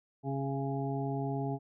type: harmonic tone with a mistuned harmonic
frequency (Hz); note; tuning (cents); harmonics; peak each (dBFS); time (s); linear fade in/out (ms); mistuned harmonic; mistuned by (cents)
137.1; C#3; -19; 1 / 2 / 3 / 5 / 6; -34 / -37 / -39 / -41 / -42; 0.23-1.59; 50; 6; +15
effects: none